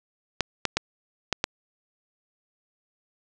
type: clicks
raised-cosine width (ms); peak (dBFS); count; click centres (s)
0.2; -5; 5; 0.407 / 0.653 / 0.77 / 1.327 / 1.441
effects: resampled to 22050 Hz + 7-bit